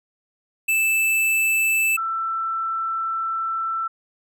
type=tone pair in turn; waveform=square / sine; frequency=2637 / 1334.2 Hz; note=E7 / E6; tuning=0 / +20 cents; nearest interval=octave; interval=1180 cents; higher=first; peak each=-18 / -22 dBFS; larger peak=first; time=0.68-1.97 / 1.97-3.88 s; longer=second; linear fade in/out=10 ms; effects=none